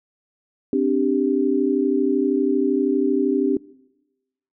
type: chord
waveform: sine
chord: C suspended second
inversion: none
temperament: just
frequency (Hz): 261.6 / 294.3 / 392.4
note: C4 / D4 / G4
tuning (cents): 0 / +4 / +2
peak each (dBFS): -21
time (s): 0.73-3.57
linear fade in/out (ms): 2
effects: noise-tail reverb RT60 1.0 s tail -22 dB re dry